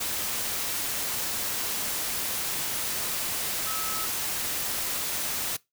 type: tone in noise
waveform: sine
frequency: 1293 Hz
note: E6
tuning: 34 cents flat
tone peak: -35 dBFS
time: 3.66-4.06 s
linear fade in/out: 10 ms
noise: white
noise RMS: -30 dBFS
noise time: 0-5.57 s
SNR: -8 dB
effects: noise-tail reverb RT60 0.2 s tail -22 dB re dry